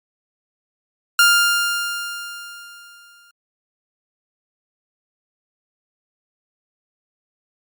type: tone with exponential decay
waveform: sawtooth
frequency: 1400 Hz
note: F6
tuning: 4 cents sharp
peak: -6 dBFS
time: 1.19-3.31 s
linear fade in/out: 2 ms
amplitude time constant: 460 ms
effects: Opus 48 kbps